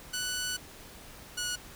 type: tone pair in turn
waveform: 10% pulse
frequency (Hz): 1485 / 1462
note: F#6 / F#6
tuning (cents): +6 / -21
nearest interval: unison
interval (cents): 27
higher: first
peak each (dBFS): -23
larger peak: neither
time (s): 0.13-0.57 / 1.37-1.56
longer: first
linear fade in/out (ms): 10
effects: pink hiss -49 dBFS RMS until 1.75 s